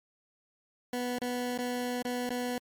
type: tone with dropouts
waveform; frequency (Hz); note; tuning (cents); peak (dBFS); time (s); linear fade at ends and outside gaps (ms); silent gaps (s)
20% pulse; 246.4; B3; -4; -26; 0.93-2.58; 2; 1.186-1.217 / 1.577-1.587 / 2.023-2.05 / 2.292-2.304
effects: MP3 96 kbps